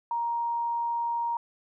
sine tone, 938 Hz, A#5, 11 cents sharp, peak -26 dBFS, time 0.11-1.37 s, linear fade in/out 2 ms, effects none

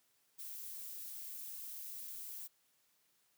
violet noise with amplitude modulation, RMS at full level -45 dBFS, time 0.38-2.48 s, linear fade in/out 20 ms, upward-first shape sine, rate 261 Hz, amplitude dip 40%, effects white hiss -75 dBFS RMS until 3.37 s + high-pass 80 Hz 12 dB/octave

